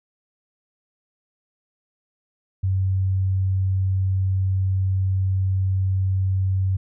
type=tone; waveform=sine; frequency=95 Hz; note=F#2; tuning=46 cents sharp; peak=-18 dBFS; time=2.63-6.77 s; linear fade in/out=10 ms; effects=none